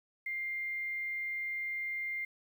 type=tone with quantisation; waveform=sine; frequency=2100 Hz; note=C7; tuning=6 cents sharp; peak=-34 dBFS; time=0.26-2.25 s; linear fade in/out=5 ms; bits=10; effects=none